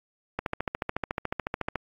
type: click train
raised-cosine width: 0.5 ms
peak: -13 dBFS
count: 20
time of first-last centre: 0.39-1.757 s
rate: 13.9 Hz
effects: AAC 64 kbps